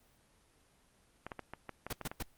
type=clicks; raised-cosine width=0.5 ms; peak=-26 dBFS; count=9; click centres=1.266 / 1.318 / 1.393 / 1.536 / 1.693 / 1.866 / 1.926 / 2.013 / 2.115 s
type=noise bursts; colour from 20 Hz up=pink; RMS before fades=-37 dBFS; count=3; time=1.9-2.227 s; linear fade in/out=5 ms; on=29 ms; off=120 ms
effects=pink hiss -68 dBFS RMS until 2.37 s + Opus 24 kbps